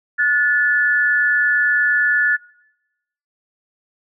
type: tone pair together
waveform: sine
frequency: 1450 / 1735.7 Hz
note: F#6 / A6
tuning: -35 / -24 cents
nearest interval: minor third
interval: 311 cents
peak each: -18 / -15 dBFS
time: 0.18-2.37 s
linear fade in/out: 20 ms
effects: noise-tail reverb RT60 0.9 s tail -21 dB re dry